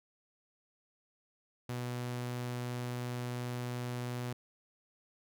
sawtooth tone, 122.8 Hz, B2, 9 cents flat, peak -32 dBFS, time 1.69-4.33 s, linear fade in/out 5 ms, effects none

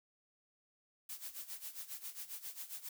blue noise with tremolo, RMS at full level -44 dBFS, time 1.09-2.89 s, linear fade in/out 5 ms, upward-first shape sine, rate 7.4 Hz, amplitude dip 80%, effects none

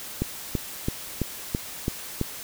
click train, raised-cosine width 3 ms, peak -11 dBFS, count 7, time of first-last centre 0.22-2.213 s, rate 3.01 Hz, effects white hiss -38 dBFS RMS until 2.43 s

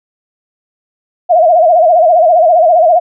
sine tone with vibrato, 673 Hz, E5, 36 cents sharp, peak -4 dBFS, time 1.29-3 s, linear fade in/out 20 ms, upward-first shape sine, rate 15 Hz, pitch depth 130 cents each way, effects none

